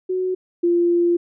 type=tone pair in turn; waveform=sine; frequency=370 / 345.8 Hz; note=F#4 / F4; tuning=0 / -17 cents; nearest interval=minor second; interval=117 cents; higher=first; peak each=-19 / -14 dBFS; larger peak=second; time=0.09-0.35 / 0.63-1.17 s; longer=second; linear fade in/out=10 ms; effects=none